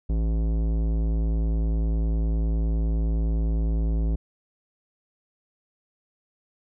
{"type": "tone with tanh clipping", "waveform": "sine", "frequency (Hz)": 54.9, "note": "A1", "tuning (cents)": -3, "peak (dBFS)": -23, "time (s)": [0.09, 4.16], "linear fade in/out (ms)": 10, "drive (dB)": 16, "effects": []}